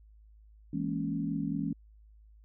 sine chord, A# half-diminished seventh, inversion second, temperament equal, 164.81 / 207.7 / 233.1 / 277.2 Hz, E3 / G#3 / A#3 / C#4, 0 / 0 / 0 / 0 cents, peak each -35 / -36 / -38 / -34 dBFS, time 0.73-1.73 s, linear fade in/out 5 ms, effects added 53 Hz sine -54 dBFS peak until 2.44 s

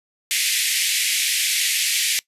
pink band-pass noise, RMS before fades -21 dBFS, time 0.31-2.19 s, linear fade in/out 0 ms, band 2000 to 13000 Hz, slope 48 dB/octave, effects noise-tail reverb RT60 0.1 s tail -21 dB re dry + resampled to 32000 Hz

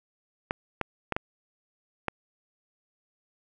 clicks, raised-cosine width 0.5 ms, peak -12 dBFS, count 5, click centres 0.509 / 0.813 / 1.123 / 1.165 / 2.083 s, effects none

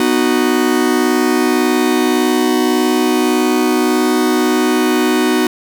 45% pulse chord, B major, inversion none, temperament just, 246.9 / 308.7 / 370.4 Hz, B3 / D#4 / F#4, 0 / -14 / +2 cents, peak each -16 dBFS, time 0-5.47 s, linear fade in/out 2 ms, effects none

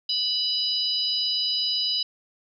harmonic tone, 987.8 Hz, B5, in tune, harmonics 3 / 4 / 5, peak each -29 / -28 / -25 dBFS, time 0.09-2.03 s, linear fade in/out 5 ms, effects none

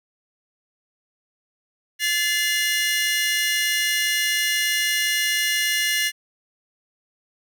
sawtooth tone cluster, 1731 / 2068 / 2864 Hz, A6 / C7 / F7, -29 / -21 / +43 cents, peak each -21 dBFS, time 1.99-6.12 s, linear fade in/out 50 ms, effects none

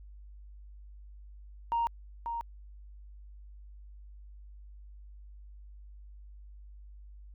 sine tone with echo, 932.3 Hz, A#5, in tune, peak -25 dBFS, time 1.72-1.87 s, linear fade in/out 0 ms, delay 540 ms, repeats 1, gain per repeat -7 dB, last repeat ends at 2.41 s, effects tanh soft clip ceiling -23 dBFS + added 50 Hz sine -47 dBFS peak until 7.34 s

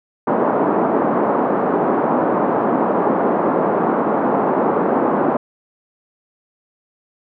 pink band-pass noise, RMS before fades -17 dBFS, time 0.27-5.37 s, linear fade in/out 5 ms, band 220 to 1100 Hz, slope 24 dB/octave, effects none

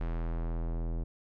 square tone with low-pass filter sweep, 41.61 Hz, E1, 17 cents sharp, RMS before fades -33 dBFS, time 0-1.04 s, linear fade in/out 10 ms, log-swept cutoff 2100 to 520 Hz, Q 0.73, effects none

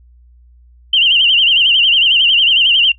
sine tone with vibrato, 2960 Hz, F#7, in tune, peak -7 dBFS, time 0.93-2.92 s, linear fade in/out 5 ms, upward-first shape sine, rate 11 Hz, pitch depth 130 cents each way, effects noise-tail reverb RT60 0.1 s tail -20 dB re dry + added 60 Hz sine -42 dBFS peak until 2.98 s

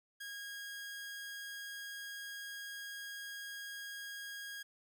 sawtooth tone, 1636 Hz, G#6, 26 cents flat, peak -40 dBFS, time 0.2-4.63 s, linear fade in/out 10 ms, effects none

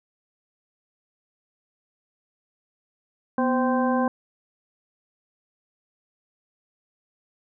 harmonic tone with a mistuned harmonic, 259.6 Hz, C4, 13 cents flat, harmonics 1 / 2 / 3 / 4 / 6, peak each -22 / -26 / -28 / -28 / -34 dBFS, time 3.38-4.08 s, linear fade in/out 2 ms, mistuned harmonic 1, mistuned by -91 cents, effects none

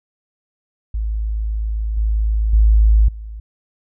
sine tone with level steps, 53.8 Hz, A1, 38 cents flat, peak -18 / -14 / -8 / -28 dBFS, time 0.94-3.4 s, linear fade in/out 5 ms, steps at 1.97 / 2.53 / 3.08 s, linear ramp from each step 5 ms, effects none

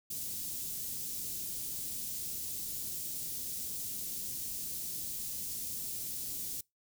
white band-stop noise, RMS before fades -39 dBFS, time 0.1-6.61 s, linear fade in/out 5 ms, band 270 to 5700 Hz, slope 12 dB/octave, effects noise-tail reverb RT60 0.2 s tail -25 dB re dry

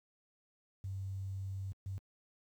sine tone bursts at uneven times, 96.6 Hz, G2, 25 cents flat, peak -37 dBFS, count 2, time 0.84-1.72 / 1.86-1.98 s, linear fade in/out 0 ms, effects high-pass 60 Hz 12 dB/octave + 11-bit

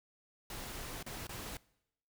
pink noise with dropouts, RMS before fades -44 dBFS, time 0.5-1.57 s, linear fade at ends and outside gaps 2 ms, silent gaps 1.028-1.063 / 1.27-1.292 s, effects noise-tail reverb RT60 0.8 s tail -22 dB re dry

